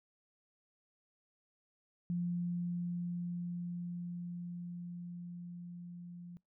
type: tone with level ramp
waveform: sine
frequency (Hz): 174.61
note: F3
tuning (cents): 0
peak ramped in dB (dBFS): -32 to -46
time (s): 2.1-6.37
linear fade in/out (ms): 0
effects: noise-tail reverb RT60 0.2 s tail -25 dB re dry